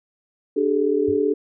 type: chord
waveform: sine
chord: D suspended fourth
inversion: none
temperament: equal with one note detuned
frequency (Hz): 293.7 / 392 / 430.4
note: D4 / G4 / A4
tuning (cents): 0 / 0 / -38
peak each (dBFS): -23 / -22 / -20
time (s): 0.56-1.34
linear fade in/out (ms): 10
type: tone with exponential decay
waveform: sine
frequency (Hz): 98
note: G2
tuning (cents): 0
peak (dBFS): -27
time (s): 1.08-1.24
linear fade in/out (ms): 5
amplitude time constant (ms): 34
effects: none